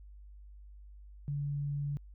sine tone, 143.4 Hz, D3, 41 cents flat, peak -32 dBFS, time 1.28-1.97 s, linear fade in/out 0 ms, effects added 50 Hz sine -49 dBFS peak until 2.14 s

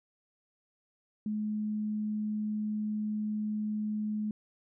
sine tone, 212.5 Hz, G#3, 40 cents sharp, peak -30 dBFS, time 1.26-4.31 s, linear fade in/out 2 ms, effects none

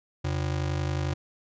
square ring-modulated tone, 110 Hz, A2, in tune, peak -24 dBFS, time 0.24-1.14 s, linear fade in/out 10 ms, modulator 25.6 Hz, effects resampled to 16000 Hz

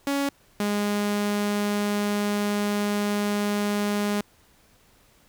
sawtooth tone pair in turn, 280 / 205.9 Hz, C#4 / G#3, +18 / -15 cents, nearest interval perfect fourth, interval 533 cents, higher first, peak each -19 dBFS, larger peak neither, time 0.07-0.29 / 0.6-4.21 s, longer second, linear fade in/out 2 ms, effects pink hiss -59 dBFS RMS until 5.28 s

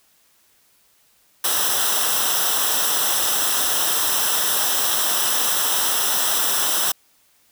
white noise with comb filter, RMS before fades -20 dBFS, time 1.44-6.92 s, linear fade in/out 5 ms, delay 0.44 ms, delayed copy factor -0.75, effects white hiss -59 dBFS RMS until 7.51 s

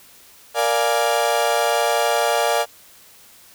35% pulse chord, Bb dominant seventh, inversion none, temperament equal, 466.2 / 587.3 / 698.5 / 830.6 Hz, Bb4 / D5 / F5 / Ab5, 0 / 0 / 0 / 0 cents, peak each -22 / -20 / -20 / -22 dBFS, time 0.54-2.66 s, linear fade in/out 50 ms, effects white hiss -48 dBFS RMS until 3.54 s

